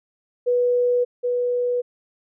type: tone pair in turn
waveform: sine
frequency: 490 / 490 Hz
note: B4 / B4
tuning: -14 / -14 cents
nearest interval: unison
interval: 0 cents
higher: neither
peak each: -16 / -19 dBFS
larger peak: first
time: 0.46-1.05 / 1.23-1.82 s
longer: neither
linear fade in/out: 20 ms
effects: none